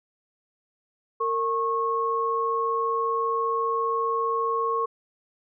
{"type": "tone pair together", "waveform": "sine", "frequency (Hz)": [458.7, 1093.6], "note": ["A#4", "C#6"], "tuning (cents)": [-28, -24], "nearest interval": "octave + minor third", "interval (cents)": 1504, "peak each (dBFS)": [-27, -24], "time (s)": [1.2, 4.86], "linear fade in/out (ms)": 10, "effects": []}